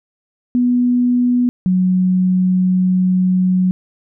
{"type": "tone pair in turn", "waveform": "sine", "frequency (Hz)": [245.8, 184.14], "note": ["B3", "F#3"], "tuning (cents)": [-8, -8], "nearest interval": "perfect fourth", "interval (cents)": 500, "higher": "first", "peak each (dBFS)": -11, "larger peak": "neither", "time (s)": [[0.55, 1.49], [1.66, 3.71]], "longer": "second", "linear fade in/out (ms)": 0, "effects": []}